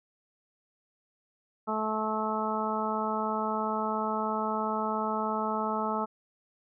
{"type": "harmonic tone", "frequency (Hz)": 217, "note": "A3", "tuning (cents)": -24, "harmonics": [1, 2, 3, 4, 5, 6], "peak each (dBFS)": [-34, -36, -36, -33, -36, -34], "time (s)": [1.67, 6.06], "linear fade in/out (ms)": 20, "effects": []}